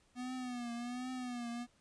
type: tone with vibrato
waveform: square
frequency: 245.7 Hz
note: B3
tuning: 9 cents flat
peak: -40 dBFS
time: 0.15-1.67 s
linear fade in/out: 50 ms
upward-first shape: triangle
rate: 1.3 Hz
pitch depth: 84 cents each way
effects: pink hiss -71 dBFS RMS until 1.8 s + resampled to 22050 Hz